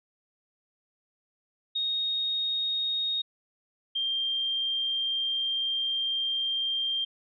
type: tone pair in turn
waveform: sine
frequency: 3729 / 3181 Hz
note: A#7 / G7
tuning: 0 / +25 cents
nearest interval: minor third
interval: 275 cents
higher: first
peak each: -26 dBFS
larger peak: neither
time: 1.75-3.22 / 3.95-7.05 s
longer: second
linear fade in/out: 10 ms
effects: none